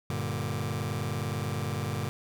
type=chord; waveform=sawtooth; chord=G minor; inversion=none; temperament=just; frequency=98 / 117.6 / 147 Hz; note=G2 / Bb2 / D3; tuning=0 / +16 / +2 cents; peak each=-30 dBFS; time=0.1-2.09 s; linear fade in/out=0 ms; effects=none